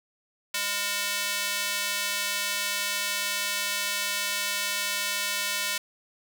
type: tone with high-pass filter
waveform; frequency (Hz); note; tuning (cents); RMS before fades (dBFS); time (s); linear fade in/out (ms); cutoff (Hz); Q
square; 203.3; G#3; -37; -29; 0.54-5.78; 5; 2100; 0.73
effects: none